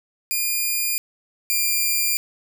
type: tone pair in turn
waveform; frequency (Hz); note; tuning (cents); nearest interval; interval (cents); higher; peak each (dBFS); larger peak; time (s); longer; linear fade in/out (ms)
5% pulse; 2420 / 2389; D#7 / D7; -49 / +29; unison; 22; first; -11 / -9; second; 0.31-0.98 / 1.5-2.17; neither; 0
effects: none